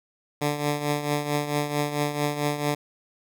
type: tone with tremolo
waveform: 10% pulse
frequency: 146.83 Hz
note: D3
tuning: in tune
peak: -13 dBFS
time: 0.41-2.75 s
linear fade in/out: 10 ms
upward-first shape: triangle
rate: 4.5 Hz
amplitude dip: 70%
effects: none